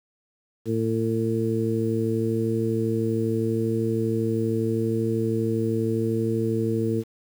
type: harmonic tone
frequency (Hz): 112.6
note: A2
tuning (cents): +40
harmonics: 1 / 2 / 3 / 4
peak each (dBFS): -27 / -27 / -27 / -27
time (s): 0.65-7.04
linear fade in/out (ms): 50
effects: 8-bit